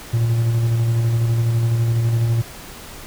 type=tone with tremolo; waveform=triangle; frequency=115.8 Hz; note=A#2; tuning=11 cents flat; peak=-12 dBFS; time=0.13-2.42 s; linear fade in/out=10 ms; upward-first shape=square; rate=12 Hz; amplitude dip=25%; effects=pink hiss -37 dBFS RMS until 3.06 s